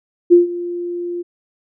sine tone with ADSR envelope, 349.2 Hz, F4, in tune, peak -3 dBFS, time 0.3-1.23 s, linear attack 26 ms, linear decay 140 ms, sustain -18 dB, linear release 21 ms, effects none

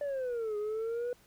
sine exponential two-way sweep, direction down then up, 587.3 to 413.6 to 493.5 Hz, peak -29 dBFS, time 0.01-1.13 s, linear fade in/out 2 ms, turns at 0.57 s, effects tanh soft clip ceiling -31 dBFS + pink hiss -63 dBFS RMS until 1.26 s

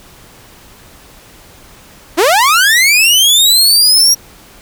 sawtooth linear sweep, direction up, 293.3 to 5700 Hz, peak -3 dBFS, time 2.17-4.15 s, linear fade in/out 20 ms, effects pink hiss -40 dBFS RMS until 4.61 s

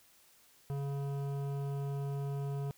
sine tone with hard clipping, 140 Hz, C#3, 18 cents sharp, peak -36 dBFS, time 0.7-2.71 s, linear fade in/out 0 ms, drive 13 dB, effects white hiss -64 dBFS RMS until 2.77 s

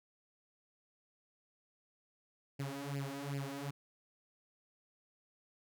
sawtooth tone with flanger, 139.6 Hz, C#3, 13 cents sharp, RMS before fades -41 dBFS, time 2.59-3.71 s, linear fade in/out 10 ms, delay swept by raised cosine 0.4 to 4.1 ms, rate 2.6 Hz, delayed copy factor +0.9, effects none

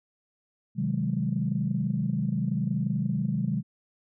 sine chord, Ab dominant seventh, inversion first, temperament just, 129.78 / 155.74 / 186.89 / 207.7 Hz, C3 / Eb3 / Gb3 / Ab3, -14 / +2 / +18 / 0 cents, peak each -30 dBFS, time 0.75-3.63 s, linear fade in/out 50 ms, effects tanh soft clip ceiling -14 dBFS

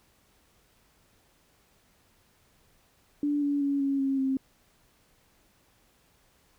sine tone with pitch steps, 291.2 / 286 / 281 / 276 / 271.1 / 266.3 Hz, D4 / D4 / C#4 / C#4 / C#4 / C4, -15 / -46 / +24 / -7 / -38 / +31 cents, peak -24 dBFS, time 3.23-4.37 s, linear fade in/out 2 ms, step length 190 ms, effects pink hiss -65 dBFS RMS until 6.58 s

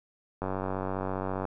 click train, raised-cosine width 1 ms, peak -18 dBFS, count 99, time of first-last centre 0.42-1.453 s, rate 94.9 Hz, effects none

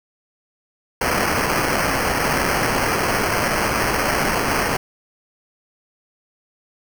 white noise with sample-and-hold, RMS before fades -20 dBFS, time 1.01-4.77 s, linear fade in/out 5 ms, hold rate 3675 Hz, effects none

